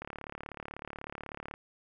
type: click train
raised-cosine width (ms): 0.5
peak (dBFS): -25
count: 56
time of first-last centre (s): 0.02-1.539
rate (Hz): 36.2
effects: none